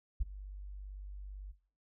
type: tone with ADSR envelope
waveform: sine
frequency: 48.94 Hz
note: G1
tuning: 2 cents flat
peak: -23 dBFS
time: 0.2-1.53 s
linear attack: 15 ms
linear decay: 19 ms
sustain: -18 dB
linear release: 26 ms
effects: noise-tail reverb RT60 0.4 s tail -18 dB re dry + tanh soft clip ceiling -25 dBFS